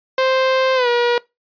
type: tone with pitch glide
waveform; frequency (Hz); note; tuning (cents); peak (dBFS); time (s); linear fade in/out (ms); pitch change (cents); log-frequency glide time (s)
sawtooth; 523.3 to 479.9; C5 to B4; 0 to -50; -10; 0.18-1.18; 2; -150; 0.75-0.88
effects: noise-tail reverb RT60 0.2 s tail -22 dB re dry + resampled to 11025 Hz